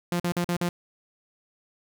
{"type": "tone bursts", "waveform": "sawtooth", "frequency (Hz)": 174.61, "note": "F3", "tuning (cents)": 0, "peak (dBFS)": -20, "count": 5, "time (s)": [0.12, 0.69], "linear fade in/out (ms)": 2, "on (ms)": 78, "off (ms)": 45, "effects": []}